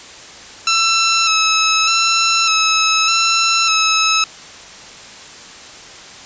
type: tone with vibrato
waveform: 10% pulse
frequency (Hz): 1318.5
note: E6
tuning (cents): 0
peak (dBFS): -3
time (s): 0.67-4.24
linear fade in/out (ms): 2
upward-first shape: square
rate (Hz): 0.83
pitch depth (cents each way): 27
effects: white hiss -36 dBFS RMS until 6.25 s + resampled to 16000 Hz